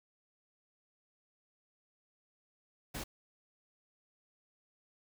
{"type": "noise", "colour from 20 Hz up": "pink", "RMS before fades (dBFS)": -41, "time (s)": [2.94, 3.04], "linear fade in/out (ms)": 10, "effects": []}